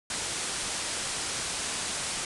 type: low-pass noise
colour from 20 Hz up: white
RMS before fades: -33 dBFS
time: 0.1-2.25 s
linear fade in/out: 2 ms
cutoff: 10000 Hz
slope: 96 dB/octave
effects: none